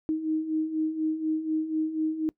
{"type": "beating tone pair", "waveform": "sine", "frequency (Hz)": [311.1, 315.2], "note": ["D#4", "D#4"], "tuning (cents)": [0, 23], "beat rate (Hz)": 4.1, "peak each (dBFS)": [-32, -26], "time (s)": [0.09, 2.29], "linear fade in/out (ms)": 0, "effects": ["noise-tail reverb RT60 0.1 s tail -22 dB re dry"]}